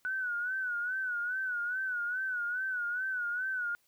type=tone with vibrato; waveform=sine; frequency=1480 Hz; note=F#6; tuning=in tune; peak=-31 dBFS; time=0.05-3.75 s; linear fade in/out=0 ms; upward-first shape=sine; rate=2.4 Hz; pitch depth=83 cents each way; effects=white hiss -71 dBFS RMS until 3.87 s